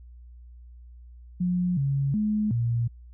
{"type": "tone with pitch steps", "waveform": "sine", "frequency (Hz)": [179.1, 138.5, 212.1, 117.7], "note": ["F3", "C#3", "G#3", "A#2"], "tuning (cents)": [44, -1, 37, 17], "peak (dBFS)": -22, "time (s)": [1.4, 2.88], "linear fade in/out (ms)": 10, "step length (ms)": 370, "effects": ["added 60 Hz sine -44 dBFS peak until 3.13 s"]}